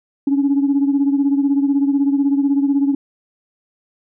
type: beating tone pair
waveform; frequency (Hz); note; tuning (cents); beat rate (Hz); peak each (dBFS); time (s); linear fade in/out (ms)
sine; 277.2 / 293.2; C#4 / D4; 0 / -3; 16; -13 / -19; 0.27-2.95; 5
effects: tanh soft clip ceiling -8 dBFS